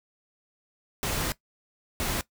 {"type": "noise bursts at uneven times", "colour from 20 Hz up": "pink", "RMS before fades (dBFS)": -29, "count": 2, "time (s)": [[1.03, 1.32], [2, 2.21]], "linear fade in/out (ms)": 0, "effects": ["noise-tail reverb RT60 0.1 s tail -18 dB re dry"]}